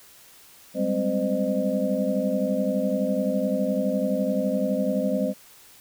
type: tone cluster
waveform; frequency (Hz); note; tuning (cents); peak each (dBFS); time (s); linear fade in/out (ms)
sine; 193.6 / 205.4 / 260.7 / 516 / 612; G3 / G#3 / C4 / C5 / D#5; -21 / -19 / -6 / -24 / -29; -28; 0.74-5.34; 50
effects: white hiss -51 dBFS RMS until 5.8 s